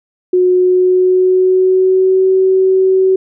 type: tone with pitch glide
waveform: sine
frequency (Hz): 364.1 to 378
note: F#4 to F#4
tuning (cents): -28 to +37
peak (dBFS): -7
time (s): 0.33-3.16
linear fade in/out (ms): 5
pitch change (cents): +65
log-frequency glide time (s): 0.52-2.27
effects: none